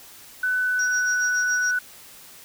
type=tone with pitch glide; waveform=sine; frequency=1500 to 1486.2 Hz; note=F#6 to F#6; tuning=+23 to +7 cents; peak=-20 dBFS; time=0.43-1.79 s; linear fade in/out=5 ms; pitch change=-16 cents; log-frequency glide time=0.6-1.27 s
type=tone with tremolo; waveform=sine; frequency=5710 Hz; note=F8; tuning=37 cents sharp; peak=-25 dBFS; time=0.79-1.71 s; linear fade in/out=2 ms; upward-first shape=sine; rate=7.1 Hz; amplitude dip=80%
effects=white hiss -46 dBFS RMS until 2.44 s